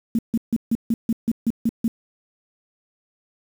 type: tone bursts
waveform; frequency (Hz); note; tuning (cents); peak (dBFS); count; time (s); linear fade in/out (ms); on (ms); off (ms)
sine; 228.8; A#3; -32; -16; 10; 0.15-1.88; 2; 38; 150
effects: 7-bit